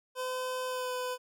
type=tone with pitch glide; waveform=25% pulse; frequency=510 to 502.4 Hz; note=C5 to B4; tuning=-44 to +30 cents; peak=-29 dBFS; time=0.15-1.18 s; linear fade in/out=50 ms; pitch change=-26 cents; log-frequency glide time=0.67-0.92 s; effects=none